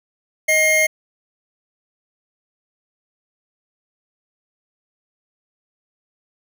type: tone pair together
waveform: square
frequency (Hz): 627.1 / 2132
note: D#5 / C7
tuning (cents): +13 / +32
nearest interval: octave + major sixth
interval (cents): 2119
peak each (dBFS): -20 / -15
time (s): 0.48-0.87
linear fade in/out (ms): 10
effects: none